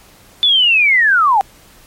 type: linear sweep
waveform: sine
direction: down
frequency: 3520 to 754 Hz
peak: -8 dBFS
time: 0.43-1.41 s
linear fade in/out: 0 ms
effects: pink hiss -45 dBFS RMS until 1.86 s + MP3 64 kbps